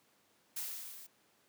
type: noise with level ramp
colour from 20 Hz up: blue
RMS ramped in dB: -38 to -53 dBFS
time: 0.56-1.07 s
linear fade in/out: 10 ms
effects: pink hiss -70 dBFS RMS until 1.48 s + high-pass 200 Hz 12 dB/octave